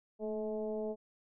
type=tone with frequency modulation; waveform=sine; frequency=430.3 Hz; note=A4; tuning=39 cents flat; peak=-34 dBFS; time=0.19-0.96 s; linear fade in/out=50 ms; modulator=212 Hz; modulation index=1.1; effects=none